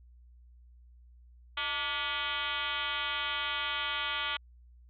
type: tone with frequency modulation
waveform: sine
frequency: 2247 Hz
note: C#7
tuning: 23 cents sharp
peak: -30 dBFS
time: 1.57-4.37 s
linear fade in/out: 5 ms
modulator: 271 Hz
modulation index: 4.7
effects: added 60 Hz sine -53 dBFS peak until 4.89 s + MP3 96 kbps